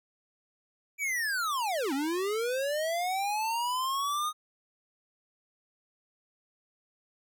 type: linear two-way sweep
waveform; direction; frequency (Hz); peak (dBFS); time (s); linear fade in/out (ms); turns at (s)
square; down then up; 2349 to 261.6 to 1246; -29; 0.98-4.33; 50; 1.93
effects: none